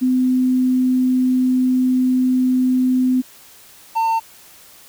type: tone pair in turn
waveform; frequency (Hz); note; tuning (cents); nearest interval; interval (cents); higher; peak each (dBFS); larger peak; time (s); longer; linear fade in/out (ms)
sine / triangle; 255 / 903; C4 / A5; -44 / +45; octave + minor seventh; 2189; second; -13; neither; 0.01-3.22 / 3.95-4.2; first; 20
effects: white hiss -45 dBFS RMS until 4.88 s